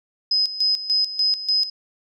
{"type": "tone with tremolo", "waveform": "sine", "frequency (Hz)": 5050, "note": "D#8", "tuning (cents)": 25, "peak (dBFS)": -16, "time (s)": [0.31, 1.7], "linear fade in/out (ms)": 5, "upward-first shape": "square", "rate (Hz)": 3.4, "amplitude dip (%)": 75, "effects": []}